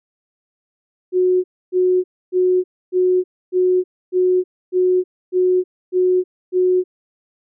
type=tone bursts; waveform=sine; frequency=366 Hz; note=F#4; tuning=19 cents flat; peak=-12 dBFS; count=10; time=1.12-6.84 s; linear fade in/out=50 ms; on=320 ms; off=280 ms; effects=none